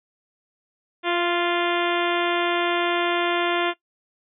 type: harmonic tone with a mistuned harmonic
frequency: 348.6 Hz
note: F4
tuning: 3 cents flat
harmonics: 1 / 2 / 3 / 4 / 5 / 6 / 7 / 8 / 9 / 10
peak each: -24 / -27 / -29 / -30 / -31 / -32 / -32 / -33 / -34 / -34 dBFS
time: 1.03-3.74 s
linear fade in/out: 50 ms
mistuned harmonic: 2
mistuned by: -18 cents
effects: noise-tail reverb RT60 0.1 s tail -18 dB re dry